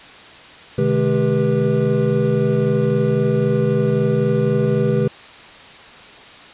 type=tone cluster; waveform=triangle; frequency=127.6 / 151.4 / 212.2 / 394.6 / 487.1 Hz; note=C3 / D#3 / G#3 / G4 / B4; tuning=-43 / -47 / +38 / +11 / -24 cents; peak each=-19 dBFS; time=0.78-5.08 s; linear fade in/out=5 ms; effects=white hiss -40 dBFS RMS until 6.53 s + resampled to 8000 Hz